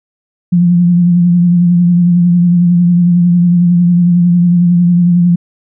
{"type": "tone with vibrato", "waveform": "sine", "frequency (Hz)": 174.8, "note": "F3", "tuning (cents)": 2, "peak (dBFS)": -5, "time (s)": [0.52, 5.36], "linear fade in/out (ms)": 10, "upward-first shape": "triangle", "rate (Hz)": 11, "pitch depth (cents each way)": 41, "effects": []}